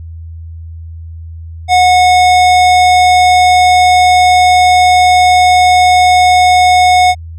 square tone, 729 Hz, F#5, 26 cents flat, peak -5 dBFS, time 1.68-7.15 s, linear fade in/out 50 ms, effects added 82 Hz sine -24 dBFS peak until 7.38 s + low-pass 7000 Hz 12 dB/octave

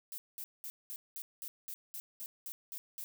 violet noise bursts, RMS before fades -43 dBFS, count 12, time 0.12-3.04 s, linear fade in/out 0 ms, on 60 ms, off 200 ms, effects none

